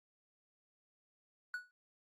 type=tone with exponential decay; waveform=triangle; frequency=1471 Hz; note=F#6; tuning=11 cents flat; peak=-33 dBFS; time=1.54-1.71 s; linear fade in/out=1 ms; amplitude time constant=36 ms; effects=Opus 48 kbps